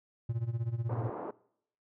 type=tone with tremolo; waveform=triangle; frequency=116.54 Hz; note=A#2; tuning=in tune; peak=-26 dBFS; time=0.29-1.1 s; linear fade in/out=5 ms; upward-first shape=sine; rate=16 Hz; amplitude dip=85%
type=band-pass noise; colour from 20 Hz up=pink; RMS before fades=-40 dBFS; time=0.89-1.31 s; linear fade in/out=5 ms; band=260 to 1000 Hz; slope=24 dB/octave
effects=noise-tail reverb RT60 0.7 s tail -22 dB re dry